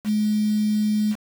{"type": "tone with quantisation", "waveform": "sine", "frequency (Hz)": 212, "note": "G#3", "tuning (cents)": 36, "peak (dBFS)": -18, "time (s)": [0.04, 1.16], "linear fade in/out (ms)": 50, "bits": 6, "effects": []}